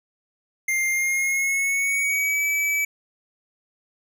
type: tone with pitch glide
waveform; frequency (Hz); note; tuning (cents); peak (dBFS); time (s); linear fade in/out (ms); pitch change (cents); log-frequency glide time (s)
square; 2107 to 2298; C7 to D7; +12 to -38; -21; 0.68-2.85; 5; +150; 0.89-2.45
effects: none

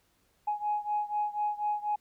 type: beating tone pair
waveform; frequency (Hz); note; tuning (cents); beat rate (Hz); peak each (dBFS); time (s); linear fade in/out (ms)
sine; 835 / 839.1; G#5 / G#5; +9 / +18; 4.1; -30 / -32; 0.47-1.96; 10
effects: tanh soft clip ceiling -21 dBFS + pink hiss -70 dBFS RMS until 2 s

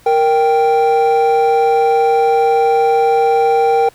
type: tone pair together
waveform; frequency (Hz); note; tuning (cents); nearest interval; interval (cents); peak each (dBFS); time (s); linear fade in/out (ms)
triangle; 466.2 / 784.1; A#4 / G5; 0 / 0; major sixth; 900; -10; 0.06-3.89; 5
effects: tanh soft clip ceiling 0 dBFS + pink hiss -47 dBFS RMS until 3.94 s

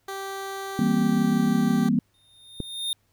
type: tone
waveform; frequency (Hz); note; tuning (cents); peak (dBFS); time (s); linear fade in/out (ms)
15% pulse; 390; G4; -9; -25; 0.08-1.89; 5
type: chord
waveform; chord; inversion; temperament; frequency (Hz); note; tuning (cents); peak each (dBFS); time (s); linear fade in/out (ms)
sine; C dominant seventh; first; just; 163.52 / 196.22 / 235.5 / 261.6; E3 / G3 / Bb3 / C4; -14 / +2 / +18 / 0; -27 / -24 / -22 / -27; 0.79-1.99; 2
type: tone with exponential growth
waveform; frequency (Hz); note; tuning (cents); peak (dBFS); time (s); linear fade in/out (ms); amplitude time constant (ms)
square; 3656; A#7; -34; -24; 2.14-2.93; 1; 170
type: click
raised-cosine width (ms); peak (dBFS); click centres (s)
3; -16; 2.603
effects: added 102 Hz sine -69 dBFS peak until 3.12 s + pink hiss -69 dBFS RMS until 3.12 s

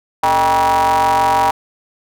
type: ring-modulated tone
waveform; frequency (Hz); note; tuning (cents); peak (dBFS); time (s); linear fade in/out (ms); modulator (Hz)
square; 85.3; F2; -40; -9; 0.23-1.51; 5; 876
effects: none

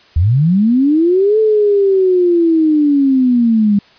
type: linear two-way sweep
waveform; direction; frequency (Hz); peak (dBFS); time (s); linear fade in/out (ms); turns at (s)
sine; up then down; 73 to 440 to 199.3; -8; 0.16-3.79; 5; 1.39
effects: white hiss -46 dBFS RMS until 3.98 s + resampled to 11025 Hz

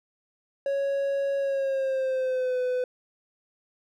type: tone with pitch glide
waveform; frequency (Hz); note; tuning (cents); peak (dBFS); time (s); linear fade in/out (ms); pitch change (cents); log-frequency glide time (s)
triangle; 554.4 to 502.5; C#5 to B4; 0 to +30; -22; 0.66-2.84; 2; -170; 1.38-2.6
effects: none

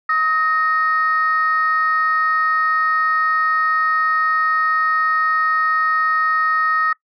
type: tone pair together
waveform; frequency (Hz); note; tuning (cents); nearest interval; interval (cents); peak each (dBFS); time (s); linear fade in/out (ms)
sine; 1269 / 1852; D#6 / A#6; +34 / -12; perfect fifth; 654; -15 / -19; 0.09-6.93; 5
effects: noise-tail reverb RT60 0.1 s tail -22 dB re dry + tanh soft clip ceiling -8 dBFS

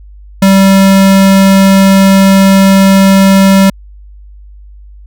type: tone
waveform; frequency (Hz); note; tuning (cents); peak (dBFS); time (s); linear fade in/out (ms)
square; 193.9; G3; -19; -3; 0.42-3.7; 5
effects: added 50 Hz sine -30 dBFS peak until 5.06 s

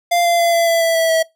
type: tone with pitch steps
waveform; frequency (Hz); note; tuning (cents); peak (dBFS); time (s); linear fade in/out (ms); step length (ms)
square; 695 / 688.2 / 681.5 / 674.8 / 668.2 / 661.7 / 655.2 / 648.8; F5 / F5 / F5 / E5 / E5 / E5 / E5 / E5; -9 / -26 / -43 / +40 / +23 / +6 / -11 / -28; -13; 0.11-1.23; 10; 140
effects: noise-tail reverb RT60 0.2 s tail -23 dB re dry

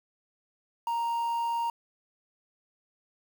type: tone with quantisation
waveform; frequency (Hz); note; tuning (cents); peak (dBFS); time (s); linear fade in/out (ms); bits
triangle; 932.3; A#5; 0; -25; 0.87-1.7; 2; 8
effects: none

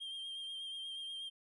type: tone with vibrato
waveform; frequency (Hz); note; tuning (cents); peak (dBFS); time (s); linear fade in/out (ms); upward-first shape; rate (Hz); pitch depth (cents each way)
triangle; 3192; G7; +31; -40; 0-1.3; 20; sine; 8.3; 26
effects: resampled to 24000 Hz

